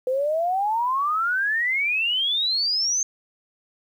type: exponential sweep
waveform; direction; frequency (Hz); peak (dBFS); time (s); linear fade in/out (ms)
sine; up; 500 to 6400; -20; 0.07-3.03; 2
effects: 9-bit